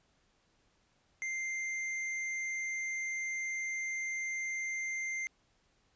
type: tone with tanh clipping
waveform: sine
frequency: 2093 Hz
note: C7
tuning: in tune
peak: -36 dBFS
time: 1.22-5.27 s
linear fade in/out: 0 ms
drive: 14 dB
effects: pink hiss -72 dBFS RMS until 5.95 s + resampled to 16000 Hz